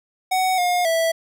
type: tone with pitch steps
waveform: square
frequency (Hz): 747 / 714 / 657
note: F#5 / F5 / E5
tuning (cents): +16 / +38 / -6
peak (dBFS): -18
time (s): 0.31-1.12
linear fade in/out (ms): 10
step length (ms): 270
effects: none